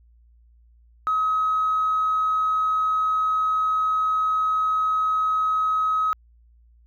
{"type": "tone with tanh clipping", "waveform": "triangle", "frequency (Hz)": 1273, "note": "D#6", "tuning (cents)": 39, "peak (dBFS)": -19, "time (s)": [1.07, 6.13], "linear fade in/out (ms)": 0, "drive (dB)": 4, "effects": ["added 58 Hz sine -52 dBFS peak until 6.86 s"]}